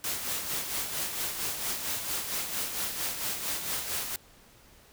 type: noise with tremolo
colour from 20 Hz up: white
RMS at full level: -31 dBFS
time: 0.04-4.16 s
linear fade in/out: 2 ms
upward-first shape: sine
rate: 4.4 Hz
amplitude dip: 50%
effects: pink hiss -57 dBFS RMS until 4.92 s